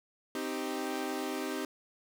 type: chord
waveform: sawtooth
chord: C minor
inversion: none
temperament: equal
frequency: 261.6 / 311.1 / 392 Hz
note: C4 / Eb4 / G4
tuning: 0 / 0 / 0 cents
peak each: -34 dBFS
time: 0.35-1.65 s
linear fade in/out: 2 ms
effects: none